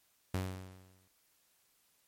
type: tone with exponential decay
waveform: sawtooth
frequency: 93.3 Hz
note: F#2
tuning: 15 cents sharp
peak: -27 dBFS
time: 0.34-1.08 s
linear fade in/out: 5 ms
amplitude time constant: 160 ms
effects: white hiss -72 dBFS RMS until 2.07 s + MP3 64 kbps